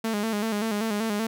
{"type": "tone with vibrato", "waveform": "sawtooth", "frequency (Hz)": 215.1, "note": "A3", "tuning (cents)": -39, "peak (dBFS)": -21, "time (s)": [0.04, 1.27], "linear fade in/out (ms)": 5, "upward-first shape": "square", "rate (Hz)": 5.2, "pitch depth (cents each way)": 72, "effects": []}